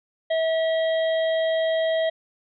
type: harmonic tone with a mistuned harmonic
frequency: 647 Hz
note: E5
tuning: 32 cents flat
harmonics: 1 / 3 / 5 / 6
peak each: -20 / -32 / -34 / -41 dBFS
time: 0.3-2.1 s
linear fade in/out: 10 ms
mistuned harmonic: 6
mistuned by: -32 cents
effects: none